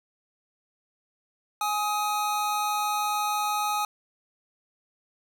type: tone pair together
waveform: square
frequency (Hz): 834 / 1260.3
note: G#5 / D#6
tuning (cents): +7 / +22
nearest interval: perfect fifth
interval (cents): 715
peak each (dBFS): -28 / -29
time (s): 1.61-3.85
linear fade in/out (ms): 2
effects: none